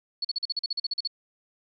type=tone bursts; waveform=sine; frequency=4400 Hz; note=C#8; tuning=14 cents flat; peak=-25 dBFS; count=13; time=0.22-1.075 s; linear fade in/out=5 ms; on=27 ms; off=42 ms; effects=none